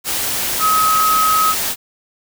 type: tone in noise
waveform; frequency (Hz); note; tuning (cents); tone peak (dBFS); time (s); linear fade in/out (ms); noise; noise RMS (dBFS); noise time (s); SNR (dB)
sine; 1273; D#6; +39; -12; 0.59-1.55; 50; white; -20; 0.04-1.76; +5
effects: none